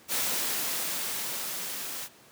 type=noise with level ramp; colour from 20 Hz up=white; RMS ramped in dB=-28 to -37 dBFS; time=0.08-2.09 s; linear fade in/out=50 ms; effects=pink hiss -55 dBFS RMS until 2.31 s + high-pass 150 Hz 12 dB/octave